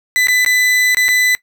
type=tone with dropouts; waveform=40% pulse; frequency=2000 Hz; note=B6; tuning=21 cents sharp; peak=-10 dBFS; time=0.16-1.35 s; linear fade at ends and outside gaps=0 ms; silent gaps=0.271-0.284 / 0.448-0.462 / 0.947-0.97 / 1.083-1.088 s; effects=noise-tail reverb RT60 0.1 s tail -19 dB re dry